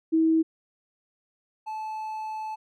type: tone pair in turn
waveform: sine / triangle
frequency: 322.3 / 869.2 Hz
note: E4 / A5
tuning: -39 / -21 cents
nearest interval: octave + perfect fourth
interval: 1718 cents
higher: second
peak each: -18 / -29 dBFS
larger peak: first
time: 0.12-0.43 / 1.66-2.56 s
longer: second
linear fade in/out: 20 ms
effects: none